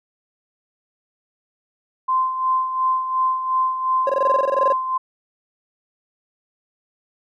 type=tone with tremolo; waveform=sine; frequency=1038 Hz; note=C6; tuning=14 cents flat; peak=-15 dBFS; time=2.08-4.98 s; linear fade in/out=10 ms; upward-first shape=sine; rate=2.8 Hz; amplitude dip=60%
type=tone bursts; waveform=triangle; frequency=549 Hz; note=C#5; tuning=17 cents flat; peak=-14 dBFS; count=15; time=4.07-4.724 s; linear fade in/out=2 ms; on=24 ms; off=21 ms
effects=none